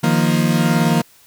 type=chord; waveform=40% pulse; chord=Eb suspended second; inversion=none; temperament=equal; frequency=155.56 / 174.61 / 233.1 Hz; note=Eb3 / F3 / Bb3; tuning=0 / 0 / 0 cents; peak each=-17 dBFS; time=0.03-1.02 s; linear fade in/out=10 ms; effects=white hiss -50 dBFS RMS until 1.26 s